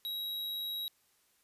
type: tone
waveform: square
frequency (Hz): 3846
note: B7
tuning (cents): -47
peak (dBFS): -36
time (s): 0.05-0.88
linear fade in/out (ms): 0
effects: white hiss -71 dBFS RMS until 1.43 s + resampled to 32000 Hz